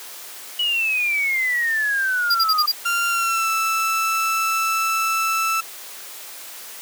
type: exponential sweep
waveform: sine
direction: down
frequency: 2949 to 1200 Hz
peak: -18 dBFS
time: 0.59-2.66 s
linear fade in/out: 5 ms
type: tone bursts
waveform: square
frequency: 4802 Hz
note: D8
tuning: 38 cents sharp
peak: -16 dBFS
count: 5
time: 2.3-2.72 s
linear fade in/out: 10 ms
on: 48 ms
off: 45 ms
type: tone with pitch glide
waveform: 30% pulse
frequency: 1388 to 1320.7 Hz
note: F6 to E6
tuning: -11 to +3 cents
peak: -16 dBFS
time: 2.85-5.61 s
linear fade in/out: 10 ms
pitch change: -86 cents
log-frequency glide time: 3.08-3.5 s
effects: white hiss -37 dBFS RMS until 6.81 s + high-pass 400 Hz 12 dB/octave

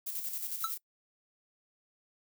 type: noise with tremolo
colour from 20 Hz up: violet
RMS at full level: -36 dBFS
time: 0.06-0.78 s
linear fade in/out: 10 ms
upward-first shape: square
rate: 11 Hz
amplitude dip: 45%
type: tone with exponential decay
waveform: square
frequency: 1318.5 Hz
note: E6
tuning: in tune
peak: -27 dBFS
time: 0.64-0.73 s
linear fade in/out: 2 ms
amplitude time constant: 18 ms
effects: noise-tail reverb RT60 0.1 s tail -23 dB re dry

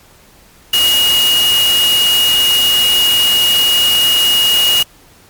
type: tone in noise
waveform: sine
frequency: 2876 Hz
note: F#7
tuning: 50 cents flat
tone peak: -9 dBFS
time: 0.73-4.83 s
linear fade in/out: 5 ms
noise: white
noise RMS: -18 dBFS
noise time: 0.73-4.83 s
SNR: +6 dB
effects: pink hiss -45 dBFS RMS until 5.29 s + MP3 96 kbps

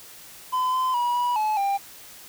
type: tone with pitch steps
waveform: triangle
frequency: 1016 / 1026 / 967 / 974 / 858 / 794 Hz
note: B5 / C6 / B5 / B5 / A5 / G5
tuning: +49 / -34 / -37 / -24 / -44 / +22 cents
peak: -19 dBFS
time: 0.52-1.78 s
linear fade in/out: 20 ms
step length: 210 ms
effects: white hiss -45 dBFS RMS until 2.28 s

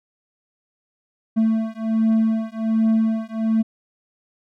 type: beating tone pair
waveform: triangle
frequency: 221.7 / 223 Hz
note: A3 / A3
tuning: +13 / +23 cents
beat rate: 1.3 Hz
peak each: -18 dBFS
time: 1.36-3.63 s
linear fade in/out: 20 ms
effects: none

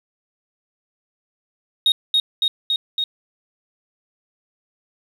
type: tone with echo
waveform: sine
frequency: 3737 Hz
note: A#7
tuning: 4 cents sharp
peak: -10 dBFS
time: 1.86-1.92 s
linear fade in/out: 2 ms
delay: 280 ms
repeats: 4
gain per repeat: -2 dB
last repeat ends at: 3.04 s
effects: tanh soft clip ceiling -11 dBFS + 8-bit

